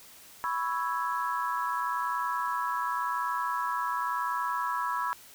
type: chord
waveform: sine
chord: C# minor seventh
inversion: third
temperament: equal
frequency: 987.8 / 1108.7 / 1318.5 / 1661.2 Hz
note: B5 / C#6 / E6 / G#6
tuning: 0 / 0 / 0 / 0 cents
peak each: -31 / -34 / -34 / -37 dBFS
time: 0.44-5.13 s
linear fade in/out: 0 ms
effects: white hiss -52 dBFS RMS until 5.34 s